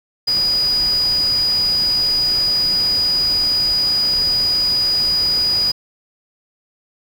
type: tone in noise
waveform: sine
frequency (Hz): 4920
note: D#8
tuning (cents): -20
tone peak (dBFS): -14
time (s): 0.27-5.72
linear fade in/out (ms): 10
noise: pink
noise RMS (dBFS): -31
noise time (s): 0.27-5.72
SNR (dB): +14
effects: none